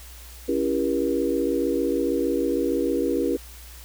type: chord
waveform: sine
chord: C# diminished seventh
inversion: none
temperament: just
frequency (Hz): 277.2 / 332.6 / 399.1 / 479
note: C#4 / E4 / G4 / Bb4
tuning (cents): 0 / +16 / +31 / +47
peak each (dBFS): -26 / -26 / -27 / -26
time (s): 0.48-3.37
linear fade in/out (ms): 10
effects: added 60 Hz sine -42 dBFS peak until 3.84 s + white hiss -46 dBFS RMS until 3.84 s